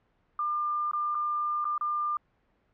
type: tone with dropouts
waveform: sine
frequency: 1199 Hz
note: D6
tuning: 36 cents sharp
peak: -26 dBFS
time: 0.39-2.17 s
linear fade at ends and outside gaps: 2 ms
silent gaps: 0.913-0.933 / 1.147-1.151 / 1.644-1.652 / 1.779-1.81 s
effects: pink hiss -70 dBFS RMS until 2.73 s + low-pass 2000 Hz 12 dB/octave